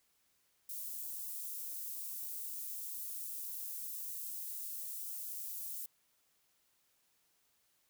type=high-pass noise; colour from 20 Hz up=white; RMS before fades=-43 dBFS; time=0.69-5.86 s; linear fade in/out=5 ms; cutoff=11000 Hz; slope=12 dB/octave; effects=white hiss -75 dBFS RMS until 7.89 s